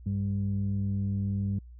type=tone pair together; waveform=sine; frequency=99 / 198.23 Hz; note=G2 / G3; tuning=+18 / +20 cents; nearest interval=octave; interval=1202 cents; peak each=-27 / -30 dBFS; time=0.06-1.59 s; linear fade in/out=5 ms; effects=tanh soft clip ceiling -21 dBFS + added 60 Hz sine -45 dBFS peak until 1.79 s